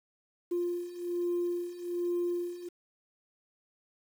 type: beating tone pair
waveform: sine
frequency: 349.2 / 350.4 Hz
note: F4 / F4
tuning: 0 / +6 cents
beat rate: 1.2 Hz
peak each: -34 / -31 dBFS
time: 0.51-2.69 s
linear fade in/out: 10 ms
effects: tanh soft clip ceiling -24 dBFS + 9-bit